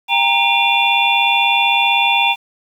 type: tone cluster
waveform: sine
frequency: 796 / 932 / 2405 / 2742 / 3483 Hz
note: G5 / A#5 / D7 / F7 / A7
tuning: +26 / -1 / +41 / -32 / -18 cents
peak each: -18 dBFS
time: 0.08-2.36 s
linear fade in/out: 50 ms
effects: 7-bit